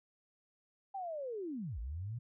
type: linear two-way sweep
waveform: sine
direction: down then up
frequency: 801 to 51.5 to 124 Hz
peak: -38 dBFS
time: 0.94-2.19 s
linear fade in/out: 10 ms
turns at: 1.79 s
effects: none